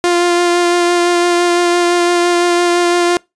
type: tone with vibrato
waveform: sawtooth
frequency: 349.2 Hz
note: F4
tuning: in tune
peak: -6 dBFS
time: 0.04-3.17 s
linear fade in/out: 0 ms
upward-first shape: sine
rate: 5.9 Hz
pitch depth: 13 cents each way
effects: noise-tail reverb RT60 0.2 s tail -24 dB re dry + resampled to 22050 Hz